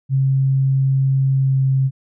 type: tone with pitch glide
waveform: sine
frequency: 134.6 to 133.67 Hz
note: C3 to C3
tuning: +49 to +37 cents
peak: -13 dBFS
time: 0.09-1.91 s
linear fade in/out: 50 ms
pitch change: -12 cents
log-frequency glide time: 1.34-1.62 s
effects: none